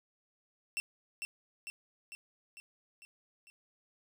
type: tone with echo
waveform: 40% pulse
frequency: 2700 Hz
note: E7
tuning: 41 cents sharp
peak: -31 dBFS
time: 0.77-0.8 s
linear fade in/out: 0 ms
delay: 450 ms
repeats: 6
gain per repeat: -4 dB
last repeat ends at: 3.5 s
effects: none